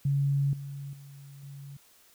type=tone with level steps; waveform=sine; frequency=140 Hz; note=C#3; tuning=18 cents sharp; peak=-23 / -36 / -45 / -41 dBFS; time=0.05-1.77 s; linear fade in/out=5 ms; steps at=0.53 / 0.93 / 1.43 s; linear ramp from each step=2 ms; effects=white hiss -60 dBFS RMS until 2.14 s